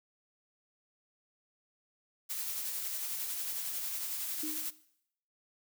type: noise with tremolo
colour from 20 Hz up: blue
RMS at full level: -36 dBFS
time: 2.29-4.71 s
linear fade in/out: 20 ms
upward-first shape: sine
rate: 11 Hz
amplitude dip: 30%
type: tone with exponential decay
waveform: sine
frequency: 307.6 Hz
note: D#4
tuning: 20 cents flat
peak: -35 dBFS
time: 4.43-4.81 s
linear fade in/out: 5 ms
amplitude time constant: 81 ms
effects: noise-tail reverb RT60 0.7 s tail -18 dB re dry